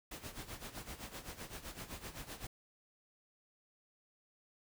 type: noise with tremolo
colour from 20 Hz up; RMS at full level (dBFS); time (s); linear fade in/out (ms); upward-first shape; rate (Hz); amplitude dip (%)
pink; -45; 0.11-2.47; 5; sine; 7.8; 75
effects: none